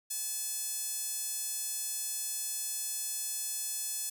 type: tone with high-pass filter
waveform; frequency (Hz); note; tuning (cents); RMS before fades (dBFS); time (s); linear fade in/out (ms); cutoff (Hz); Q
sawtooth; 860; A5; -40; -36; 0.1-4.1; 10; 7900; 1.4
effects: none